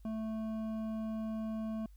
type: tone with hard clipping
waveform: sine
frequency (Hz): 220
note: A3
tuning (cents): 0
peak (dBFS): -37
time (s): 0.05-1.86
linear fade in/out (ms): 2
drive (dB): 9
effects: added 50 Hz sine -53 dBFS peak until 1.96 s + white hiss -75 dBFS RMS until 1.96 s